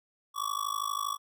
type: tone with amplitude modulation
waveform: square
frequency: 1135 Hz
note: C#6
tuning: 41 cents sharp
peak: -27 dBFS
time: 0.34-1.18 s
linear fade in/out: 50 ms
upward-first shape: sine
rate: 52.5 Hz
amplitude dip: 100%
effects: none